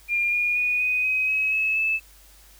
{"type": "tone with pitch steps", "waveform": "sine", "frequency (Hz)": [2405, 2434, 2464, 2494, 2525, 2555, 2587, 2618], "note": ["D7", "D#7", "D#7", "D#7", "D#7", "D#7", "E7", "E7"], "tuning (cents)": [41, -39, -17, 3, 25, 45, -33, -13], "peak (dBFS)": -20, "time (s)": [0.08, 2], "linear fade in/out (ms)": 50, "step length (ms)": 240, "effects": ["added 50 Hz sine -52 dBFS peak until 2.59 s", "white hiss -53 dBFS RMS until 2.59 s"]}